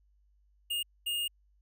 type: tone bursts at uneven times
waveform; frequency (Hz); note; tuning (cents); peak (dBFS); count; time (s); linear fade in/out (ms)
square; 2838; F7; +27; -31; 2; 0.7-0.83 / 1.06-1.28; 10
effects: added 50 Hz sine -64 dBFS peak until 1.61 s